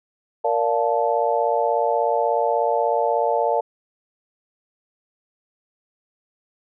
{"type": "chord", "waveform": "sine", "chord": "Bb major seventh", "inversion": "none", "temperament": "just", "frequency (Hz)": [466.2, 582.7, 699.2, 874.1], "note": ["Bb4", "D5", "F5", "A5"], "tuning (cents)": [0, -14, 2, -12], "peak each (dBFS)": -23, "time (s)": [0.44, 3.61], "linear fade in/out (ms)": 10, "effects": []}